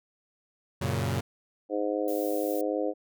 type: chord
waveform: sawtooth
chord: F# major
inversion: none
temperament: equal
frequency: 92.5 / 116.54 / 138.59 Hz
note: F#2 / A#2 / C#3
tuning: 0 / 0 / 0 cents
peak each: -27 dBFS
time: 0.81-1.21 s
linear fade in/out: 10 ms
type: harmonic tone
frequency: 103.83 Hz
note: G#2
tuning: in tune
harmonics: 3 / 4 / 5 / 6 / 7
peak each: -31 / -33 / -30 / -36 / -38 dBFS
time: 1.69-2.94 s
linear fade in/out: 50 ms
type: noise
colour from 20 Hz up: violet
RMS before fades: -41 dBFS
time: 2.08-2.61 s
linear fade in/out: 0 ms
effects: none